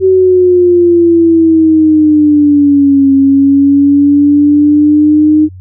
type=exponential two-way sweep; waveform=sine; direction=down then up; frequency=380.5 to 272.2 to 308 Hz; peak=-3 dBFS; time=0-5.49 s; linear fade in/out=50 ms; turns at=3.13 s; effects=added 92 Hz sine -27 dBFS peak until 5.6 s